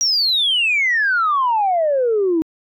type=exponential sweep; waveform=sine; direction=down; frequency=5790 to 311.9 Hz; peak=-13 dBFS; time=0.01-2.42 s; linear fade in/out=0 ms; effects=tanh soft clip ceiling -10 dBFS